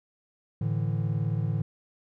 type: chord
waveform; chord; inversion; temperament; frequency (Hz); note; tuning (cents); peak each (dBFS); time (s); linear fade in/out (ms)
triangle; A suspended fourth; none; equal; 110 / 146.83 / 164.81; A2 / D3 / E3; 0 / 0 / 0; -26 / -28 / -30; 0.61-1.62; 5
effects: none